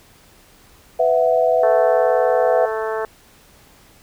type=chord; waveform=sine; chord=B suspended fourth; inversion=none; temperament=equal with one note detuned; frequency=499.6 / 659.3 / 740 Hz; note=B4 / E5 / F#5; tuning=+20 / 0 / 0 cents; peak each=-17 / -16 / -21 dBFS; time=0.99-2.66 s; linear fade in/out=10 ms
type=harmonic tone; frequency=220 Hz; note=A3; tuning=in tune; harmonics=2 / 3 / 4 / 5 / 6 / 7 / 8; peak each=-23 / -27 / -29 / -31 / -33 / -34 / -35 dBFS; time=1.63-3.05 s; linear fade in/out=2 ms
effects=pink hiss -50 dBFS RMS until 4.02 s